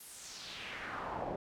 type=noise with band-pass filter sweep; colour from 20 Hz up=brown; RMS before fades=-43 dBFS; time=0-1.36 s; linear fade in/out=5 ms; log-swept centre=12000 to 540 Hz; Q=2.2; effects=none